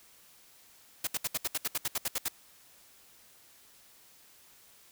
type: noise bursts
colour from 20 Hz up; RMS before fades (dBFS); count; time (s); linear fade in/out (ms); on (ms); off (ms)
white; -31; 13; 1.04-2.284; 5; 32; 69
effects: white hiss -59 dBFS RMS until 4.91 s